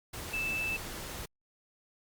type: tone in noise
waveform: sine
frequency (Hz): 2637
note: E7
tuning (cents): 0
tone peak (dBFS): -31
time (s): 0.33-0.77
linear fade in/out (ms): 10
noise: pink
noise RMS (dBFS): -41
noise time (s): 0.13-1.26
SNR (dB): +7
effects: Opus 48 kbps